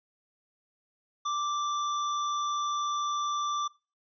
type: tone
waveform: square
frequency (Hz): 1174.7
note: D6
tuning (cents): 0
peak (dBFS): -29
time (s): 1.25-3.68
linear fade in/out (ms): 10
effects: noise-tail reverb RT60 0.3 s tail -21 dB re dry + resampled to 16000 Hz